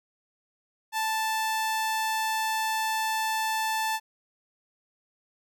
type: tone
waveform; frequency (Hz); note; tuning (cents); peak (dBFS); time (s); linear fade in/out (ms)
sawtooth; 880; A5; 0; -22; 0.92-4; 50
effects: none